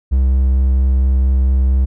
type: tone with vibrato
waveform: triangle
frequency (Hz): 65.41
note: C2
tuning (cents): 0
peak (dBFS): -8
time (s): 0.11-1.86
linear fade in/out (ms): 20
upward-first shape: triangle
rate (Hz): 4.4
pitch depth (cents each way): 11
effects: none